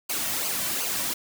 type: noise with flanger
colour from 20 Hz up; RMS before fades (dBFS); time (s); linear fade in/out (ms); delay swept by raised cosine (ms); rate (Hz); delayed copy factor
white; -28; 0.09-1.14; 10; 0.54 to 2.44; 2.7; -0.65
effects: none